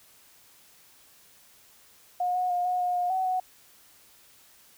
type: tone with pitch steps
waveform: sine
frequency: 719 / 729 / 712 / 726 / 718 / 714 / 753 / 740 Hz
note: F#5 / F#5 / F5 / F#5 / F5 / F5 / F#5 / F#5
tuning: -50 / -26 / +33 / -33 / +48 / +38 / +30 / 0 cents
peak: -24 dBFS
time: 2.2-3.4 s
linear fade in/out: 5 ms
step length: 150 ms
effects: white hiss -57 dBFS RMS until 4.77 s